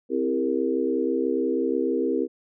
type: chord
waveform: sine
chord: C dominant seventh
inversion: none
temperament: equal with one note detuned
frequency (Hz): 261.6 / 329.6 / 400 / 466.2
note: C4 / E4 / G4 / Bb4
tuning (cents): 0 / 0 / +35 / 0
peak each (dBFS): -27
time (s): 0.09-2.28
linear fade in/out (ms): 50
effects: none